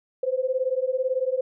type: beating tone pair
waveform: sine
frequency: 508 / 526 Hz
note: B4 / C5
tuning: +49 / +9 cents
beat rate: 18 Hz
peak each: -25 dBFS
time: 0.23-1.41 s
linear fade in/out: 5 ms
effects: none